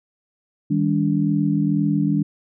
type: tone cluster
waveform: sine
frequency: 157.9 / 200 / 287.6 Hz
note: D#3 / G3 / D4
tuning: +26 / +35 / -36 cents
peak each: -21 dBFS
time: 0.7-2.23 s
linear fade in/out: 10 ms
effects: none